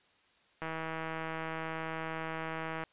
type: click train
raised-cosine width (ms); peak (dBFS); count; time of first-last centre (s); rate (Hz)
0.5; -23; 358; 0.62-2.837; 161
effects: white hiss -67 dBFS RMS until 2.92 s + resampled to 8000 Hz